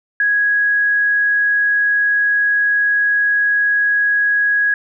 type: tone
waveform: sine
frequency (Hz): 1661.2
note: G#6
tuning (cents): 0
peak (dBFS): -12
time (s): 0.2-4.74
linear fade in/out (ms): 2
effects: none